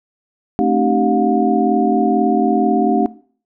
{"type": "tone cluster", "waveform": "sine", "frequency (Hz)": [220.6, 264.9, 303, 386.5, 716], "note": ["A3", "C4", "D#4", "G4", "F5"], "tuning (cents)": [5, 22, -46, -24, 43], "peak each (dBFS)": -19, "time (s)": [0.59, 3.06], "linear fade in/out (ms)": 0, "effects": ["noise-tail reverb RT60 0.5 s tail -20 dB re dry"]}